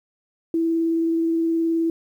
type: tone with vibrato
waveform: sine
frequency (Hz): 329.6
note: E4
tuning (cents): 0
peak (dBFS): -18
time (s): 0.54-1.9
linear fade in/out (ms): 2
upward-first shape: square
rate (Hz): 19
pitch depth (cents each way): 9
effects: 9-bit